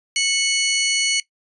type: tone pair together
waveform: 20% pulse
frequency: 2201 / 2961 Hz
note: C#7 / F#7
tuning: -13 / +1 cents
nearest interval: perfect fourth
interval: 514 cents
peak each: -14 / -16 dBFS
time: 0.16-1.2 s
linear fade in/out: 2 ms
effects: noise-tail reverb RT60 0.1 s tail -18 dB re dry + resampled to 24000 Hz

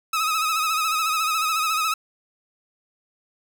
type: tone with vibrato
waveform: sawtooth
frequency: 1276 Hz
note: D#6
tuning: 43 cents sharp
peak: -17 dBFS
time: 0.13-1.94 s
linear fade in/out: 5 ms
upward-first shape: sine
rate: 14 Hz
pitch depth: 55 cents each way
effects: none

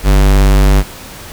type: tone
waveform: square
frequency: 49 Hz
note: G1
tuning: in tune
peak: -6 dBFS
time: 0.03-0.84 s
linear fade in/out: 50 ms
effects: pink hiss -31 dBFS RMS until 1.32 s

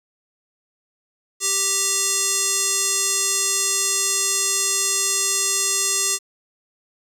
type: tone with band-pass filter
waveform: square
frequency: 392 Hz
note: G4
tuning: in tune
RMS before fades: -21 dBFS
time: 1.4-6.19 s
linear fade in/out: 50 ms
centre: 7400 Hz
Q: 2.7
effects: 8-bit

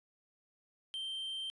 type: tone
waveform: triangle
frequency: 3136 Hz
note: G7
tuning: in tune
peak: -36 dBFS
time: 0.94-1.5 s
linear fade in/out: 0 ms
effects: resampled to 24000 Hz + 13-bit

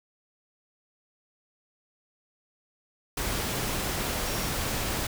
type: tone in noise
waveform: sine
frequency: 5588 Hz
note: F8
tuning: in tune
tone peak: -41 dBFS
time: 4.25-4.49 s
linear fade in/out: 5 ms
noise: pink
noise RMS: -30 dBFS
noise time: 3.17-5.07 s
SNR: -14 dB
effects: none

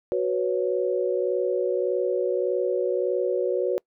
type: chord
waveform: sine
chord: F# suspended fourth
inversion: none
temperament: just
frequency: 370 / 493.3 / 555 Hz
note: F#4 / B4 / C#5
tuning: 0 / -2 / +2 cents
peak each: -25 / -26 / -27 dBFS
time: 0.12-3.78 s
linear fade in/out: 0 ms
effects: noise-tail reverb RT60 0.1 s tail -26 dB re dry

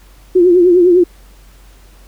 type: tone with vibrato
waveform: sine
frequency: 355.6 Hz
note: F4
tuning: 31 cents sharp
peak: -5 dBFS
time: 0.35-1.04 s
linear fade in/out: 10 ms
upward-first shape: triangle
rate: 9.9 Hz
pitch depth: 88 cents each way
effects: added 47 Hz sine -40 dBFS peak until 2.07 s + pink hiss -48 dBFS RMS until 2.07 s

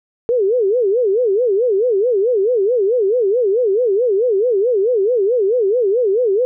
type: tone with vibrato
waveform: sine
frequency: 440 Hz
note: A4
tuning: in tune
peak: -12 dBFS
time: 0.29-6.45 s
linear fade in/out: 0 ms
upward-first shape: sine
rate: 4.6 Hz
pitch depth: 250 cents each way
effects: none

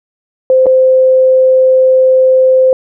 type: tone with dropouts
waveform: sine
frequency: 519 Hz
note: C5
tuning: 14 cents flat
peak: -4 dBFS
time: 0.5-2.73 s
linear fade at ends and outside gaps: 1 ms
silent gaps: 0.659-0.666 s
effects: none

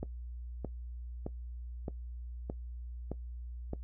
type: click train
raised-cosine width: 2 ms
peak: -23 dBFS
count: 7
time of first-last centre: 0.03-3.734 s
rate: 1.62 Hz
effects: noise-tail reverb RT60 0.1 s tail -18 dB re dry + added 60 Hz sine -40 dBFS peak until 3.83 s

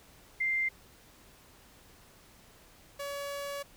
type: tone pair in turn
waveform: sine / sawtooth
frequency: 2093 / 566 Hz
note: C7 / C#5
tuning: 0 / +36 cents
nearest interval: octave + major seventh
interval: 2264 cents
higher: first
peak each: -27 / -32 dBFS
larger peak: first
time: 0.4-0.69 / 2.99-3.63 s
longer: second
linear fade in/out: 10 ms
effects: pink hiss -58 dBFS RMS until 3.76 s

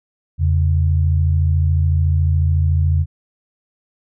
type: tone pair together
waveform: sine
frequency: 84.2 / 138.09 Hz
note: E2 / C#3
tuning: +37 / -6 cents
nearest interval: major sixth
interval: 857 cents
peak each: -13 / -20 dBFS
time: 0.38-3.06 s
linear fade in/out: 50 ms
effects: none

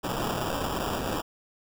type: noise with sample-and-hold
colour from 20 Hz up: white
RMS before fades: -30 dBFS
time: 0.03-1.22 s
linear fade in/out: 20 ms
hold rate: 2100 Hz
effects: none

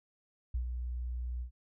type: tone with ADSR envelope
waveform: sine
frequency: 61 Hz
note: B1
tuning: 21 cents flat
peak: -29 dBFS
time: 0.54-1.51 s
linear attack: 7 ms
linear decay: 98 ms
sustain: -5 dB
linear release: 100 ms
effects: none

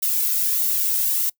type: noise with flanger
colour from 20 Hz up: violet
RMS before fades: -21 dBFS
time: 0.02-1.3 s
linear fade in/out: 10 ms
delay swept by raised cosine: 1.2 to 1.76 ms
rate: 1.6 Hz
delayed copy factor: -0.5
effects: noise-tail reverb RT60 0.1 s tail -24 dB re dry

